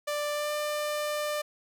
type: tone with pitch glide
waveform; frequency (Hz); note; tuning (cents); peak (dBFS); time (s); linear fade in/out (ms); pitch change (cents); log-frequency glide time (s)
sawtooth; 590 to 596.5; D5 to D5; +8 to +27; -25; 0.07-1.42; 10; +19; 0.33-0.52
effects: none